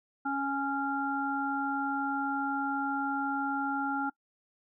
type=harmonic tone; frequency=277.2 Hz; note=C#4; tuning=in tune; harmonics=1 / 3 / 5; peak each=-33 / -33 / -33 dBFS; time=0.25-4.1 s; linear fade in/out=10 ms; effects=noise-tail reverb RT60 0.1 s tail -23 dB re dry